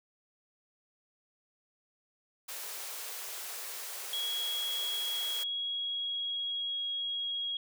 white high-pass noise, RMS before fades -41 dBFS, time 2.48-5.44 s, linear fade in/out 10 ms, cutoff 370 Hz, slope 48 dB/octave
sine tone with pitch glide, 3322 to 3295 Hz, G#7 to G#7, 0 to -14 cents, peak -32 dBFS, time 4.13-7.57 s, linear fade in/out 2 ms, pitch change -14 cents, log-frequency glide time 4.85-7.31 s
effects none

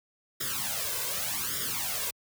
white noise with flanger, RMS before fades -32 dBFS, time 0.4-2.11 s, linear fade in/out 10 ms, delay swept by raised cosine 0.57 to 1.97 ms, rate 0.85 Hz, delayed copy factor +0.85, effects high-pass 60 Hz 12 dB/octave

